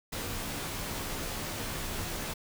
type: noise with comb filter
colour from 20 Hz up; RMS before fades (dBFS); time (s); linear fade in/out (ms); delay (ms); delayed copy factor
pink; -36; 0.12-2.34; 10; 16; -0.55
effects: none